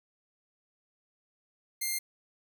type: tone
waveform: 5% pulse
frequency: 2108 Hz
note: C7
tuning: 12 cents sharp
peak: -20 dBFS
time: 1.81-1.99 s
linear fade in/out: 10 ms
effects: none